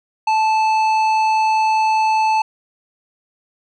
sine tone with tanh clipping, 875 Hz, A5, 10 cents flat, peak -15 dBFS, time 0.27-2.42 s, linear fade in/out 5 ms, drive 11 dB, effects none

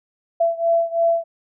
sine beating tone pair, 670 / 673 Hz, E5 / E5, +28 / +36 cents, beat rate 3 Hz, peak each -18 / -20 dBFS, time 0.4-1.24 s, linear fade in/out 10 ms, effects none

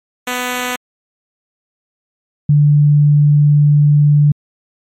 5% pulse / sine tone pair in turn, 248.8 / 146.96 Hz, B3 / D3, +13 / +2 cents, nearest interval major sixth, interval 911 cents, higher first, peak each -6 dBFS, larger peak neither, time 0.27-0.76 / 2.49-4.32 s, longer second, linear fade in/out 5 ms, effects MP3 64 kbps

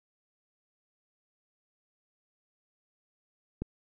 click, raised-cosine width 3 ms, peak -20 dBFS, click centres 3.62 s, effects none

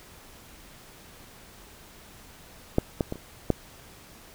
clicks, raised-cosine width 2 ms, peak -6 / -10 / -17 / -28 / -7 dBFS, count 5, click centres 2.784 / 3.008 / 3.124 / 3.157 / 3.503 s, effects pink hiss -50 dBFS RMS until 4.34 s

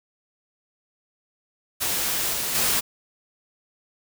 white noise with level steps, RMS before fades -25 / -27 / -22 dBFS, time 1.8-2.81 s, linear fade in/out 20 ms, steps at 2.32 / 2.54 s, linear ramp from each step 20 ms, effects none

